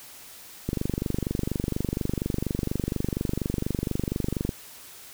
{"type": "click train", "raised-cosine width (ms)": 3, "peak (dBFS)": -13, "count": 93, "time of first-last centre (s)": [0.69, 4.492], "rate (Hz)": 24.2, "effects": ["white hiss -46 dBFS RMS until 5.13 s"]}